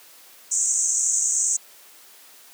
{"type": "band-pass noise", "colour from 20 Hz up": "white", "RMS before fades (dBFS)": -22, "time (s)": [0.51, 1.57], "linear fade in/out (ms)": 10, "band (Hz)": [6200, 8100], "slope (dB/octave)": 96, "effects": ["white hiss -49 dBFS RMS until 2.53 s", "high-pass 300 Hz 12 dB/octave"]}